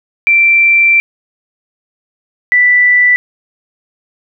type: tone pair in turn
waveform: sine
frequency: 2349 / 1975.3 Hz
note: D7 / B6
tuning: 0 / 0 cents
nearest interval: minor third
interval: 300 cents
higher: first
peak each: -5 dBFS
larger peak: neither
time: 0.27-1 / 2.52-3.16 s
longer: first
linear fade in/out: 0 ms
effects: none